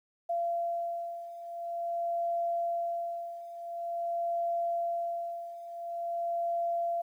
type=beating tone pair; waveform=sine; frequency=684 / 684.47 Hz; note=F5 / F5; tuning=-36 / -35 cents; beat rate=0.47 Hz; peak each=-36 / -32 dBFS; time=0.29-7.02 s; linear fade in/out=10 ms; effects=11-bit